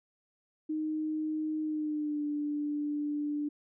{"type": "tone with pitch glide", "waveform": "sine", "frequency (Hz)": [310, 294.5], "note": ["D#4", "D4"], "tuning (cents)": [-6, 5], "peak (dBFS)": -30, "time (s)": [0.69, 3.49], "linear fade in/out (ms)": 10, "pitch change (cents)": -89, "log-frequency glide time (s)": [1.62, 2.24], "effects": []}